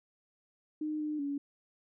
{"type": "tone with pitch steps", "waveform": "sine", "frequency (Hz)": [305.9, 302.5, 283.4], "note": ["D#4", "D#4", "C#4"], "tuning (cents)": [-29, -49, 38], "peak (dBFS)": -32, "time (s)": [0.81, 1.38], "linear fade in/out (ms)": 5, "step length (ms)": 190, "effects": []}